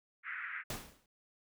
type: band-pass noise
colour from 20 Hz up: pink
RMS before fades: -42 dBFS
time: 0.23-0.64 s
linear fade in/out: 50 ms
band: 1400 to 2200 Hz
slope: 48 dB/octave
type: noise with exponential decay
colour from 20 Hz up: pink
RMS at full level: -37 dBFS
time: 0.7-1.06 s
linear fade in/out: 2 ms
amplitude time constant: 78 ms
effects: none